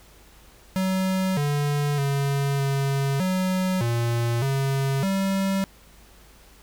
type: tone with pitch steps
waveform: square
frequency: 188.4 / 145.3 / 139.6 / 138 / 185.9 / 117.7 / 136.4 / 193.9 Hz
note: F#3 / D3 / C#3 / C#3 / F#3 / A#2 / C#3 / G3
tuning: +32 / -18 / +13 / -7 / +8 / +17 / -28 / -19 cents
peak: -22 dBFS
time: 0.76-5.64 s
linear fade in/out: 0 ms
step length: 610 ms
effects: added 50 Hz sine -53 dBFS peak until 6.62 s + pink hiss -53 dBFS RMS until 6.62 s